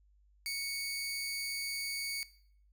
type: tone pair together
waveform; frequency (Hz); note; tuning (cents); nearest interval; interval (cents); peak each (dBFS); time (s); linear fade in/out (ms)
sawtooth; 2217 / 4691; C#7 / D8; 0 / -3; octave + minor second; 1297; -34 / -36; 0.46-2.23; 0
effects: noise-tail reverb RT60 0.6 s tail -19 dB re dry + added 50 Hz sine -63 dBFS peak until 2.72 s

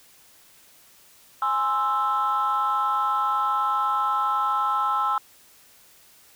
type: chord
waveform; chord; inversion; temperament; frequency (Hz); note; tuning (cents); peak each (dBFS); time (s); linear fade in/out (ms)
sine; Ab augmented; none; equal; 830.6 / 1046.5 / 1318.5; Ab5 / C6 / E6; 0 / 0 / 0; -26 / -25 / -22; 1.42-5.18; 2
effects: tanh soft clip ceiling -15 dBFS + white hiss -54 dBFS RMS until 6.35 s

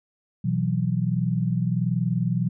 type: chord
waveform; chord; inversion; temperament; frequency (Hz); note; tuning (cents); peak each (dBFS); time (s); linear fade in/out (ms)
sine; B suspended fourth; none; equal; 123.47 / 164.81 / 185; B2 / E3 / F#3; 0 / 0 / 0; -25 / -25 / -26; 0.44-2.49; 10
effects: none

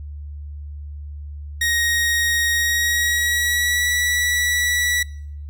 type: tone with pitch glide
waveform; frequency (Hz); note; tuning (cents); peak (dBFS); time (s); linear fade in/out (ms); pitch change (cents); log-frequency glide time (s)
sawtooth; 1876 to 1947.8; A#6 to B6; +11 to -24; -14; 1.61-5.03; 5; +65; 2.53-3.88
effects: noise-tail reverb RT60 0.7 s tail -26 dB re dry + added 73 Hz sine -30 dBFS peak until 5.49 s

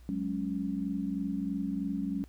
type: chord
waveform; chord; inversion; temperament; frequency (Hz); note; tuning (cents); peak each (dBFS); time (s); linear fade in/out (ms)
sine; F# suspended second; none; just; 185 / 208.1 / 277.5; F#3 / G#3 / C#4; 0 / +4 / +2; -35 / -35 / -34; 0.09-2.24; 0
effects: added 60 Hz sine -50 dBFS peak until 2.28 s + pink hiss -65 dBFS RMS until 2.28 s

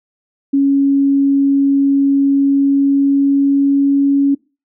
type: tone with pitch glide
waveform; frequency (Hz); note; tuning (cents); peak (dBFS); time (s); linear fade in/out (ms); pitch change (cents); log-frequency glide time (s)
sine; 277.2 to 279.1; C#4 to C#4; 0 to +12; -9; 0.53-4.35; 10; +12; 2.31-4.12
effects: noise-tail reverb RT60 0.3 s tail -23 dB re dry

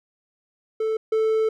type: tone pair in turn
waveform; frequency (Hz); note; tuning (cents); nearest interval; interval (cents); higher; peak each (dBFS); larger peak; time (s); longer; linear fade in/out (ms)
triangle; 440 / 440; A4 / A4; 0 / 0; unison; 0; neither; -19 / -16; second; 0.8-0.97 / 1.12-1.49; second; 5
effects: none

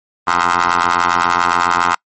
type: ring-modulated tone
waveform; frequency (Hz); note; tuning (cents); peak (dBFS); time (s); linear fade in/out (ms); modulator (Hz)
15% pulse; 87.31; F2; 0; -3; 0.27-1.95; 5; 1140
effects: noise-tail reverb RT60 0.1 s tail -26 dB re dry + MP3 32 kbps

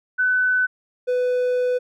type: tone pair in turn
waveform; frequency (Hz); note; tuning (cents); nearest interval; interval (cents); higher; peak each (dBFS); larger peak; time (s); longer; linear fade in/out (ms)
sine / triangle; 1504 / 498.1; F#6 / B4; +28 / +15; octave + perfect fifth; 1913; first; -16; neither; 0.18-0.67 / 1.07-1.79; second; 20
effects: none

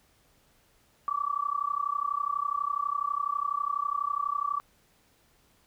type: tone with amplitude modulation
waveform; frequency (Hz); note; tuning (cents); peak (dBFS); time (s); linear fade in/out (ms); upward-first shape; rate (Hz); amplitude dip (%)
sine; 1154; D6; -31; -23; 1.08-4.6; 0; sine; 32.1; 95
effects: pink hiss -65 dBFS RMS until 5.66 s

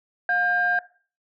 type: tone pair together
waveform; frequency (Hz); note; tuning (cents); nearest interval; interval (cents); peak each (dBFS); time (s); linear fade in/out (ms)
sine; 713.4 / 1600; F5 / G6; +37 / +35; octave + major second; 1398; -25 / -20; 0.29-0.79; 2
effects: noise-tail reverb RT60 0.4 s tail -17 dB re dry + tanh soft clip ceiling -12 dBFS

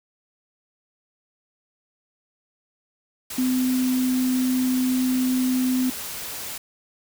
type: tone in noise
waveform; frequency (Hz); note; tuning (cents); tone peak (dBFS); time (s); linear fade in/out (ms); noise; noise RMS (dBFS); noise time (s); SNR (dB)
sine; 255.1; C4; -44; -19; 3.38-5.9; 5; white; -33; 3.3-6.58; +11
effects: none

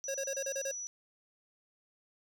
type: tone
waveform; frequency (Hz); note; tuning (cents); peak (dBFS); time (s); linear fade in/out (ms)
sine; 5900; F#8; -6; -38; 0.04-0.87; 0
type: tone bursts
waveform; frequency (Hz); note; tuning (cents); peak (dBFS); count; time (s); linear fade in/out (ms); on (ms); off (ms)
square; 545; C#5; -29; -35; 7; 0.08-0.714; 5; 64; 31
effects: none

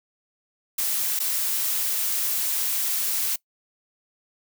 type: noise with dropouts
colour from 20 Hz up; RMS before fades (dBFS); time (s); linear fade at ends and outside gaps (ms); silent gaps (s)
blue; -25; 0.78-3.36; 5; 1.192-1.2
effects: noise-tail reverb RT60 0.1 s tail -22 dB re dry

